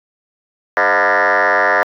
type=tone with frequency modulation; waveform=sine; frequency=1197 Hz; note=D6; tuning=33 cents sharp; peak=-9 dBFS; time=0.77-1.83 s; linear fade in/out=0 ms; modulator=96 Hz; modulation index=7.3; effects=tanh soft clip ceiling -7 dBFS